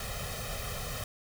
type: noise with comb filter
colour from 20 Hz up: pink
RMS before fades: -37 dBFS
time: 0-1.04 s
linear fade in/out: 2 ms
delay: 1.6 ms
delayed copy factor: +0.95
effects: none